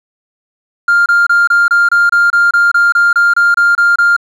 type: tone bursts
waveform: triangle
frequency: 1400 Hz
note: F6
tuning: 4 cents sharp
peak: -3 dBFS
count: 16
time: 0.88-4.165 s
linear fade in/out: 5 ms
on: 180 ms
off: 27 ms
effects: tanh soft clip ceiling -2 dBFS